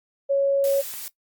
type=tone; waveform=sine; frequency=554.4 Hz; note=C#5; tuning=in tune; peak=-17 dBFS; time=0.29-0.82 s; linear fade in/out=20 ms
type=noise; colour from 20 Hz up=blue; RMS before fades=-34 dBFS; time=0.64-1.08 s; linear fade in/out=0 ms
type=click; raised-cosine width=0.3 ms; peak=-26 dBFS; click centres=0.938 s
effects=noise-tail reverb RT60 0.1 s tail -18 dB re dry + Opus 32 kbps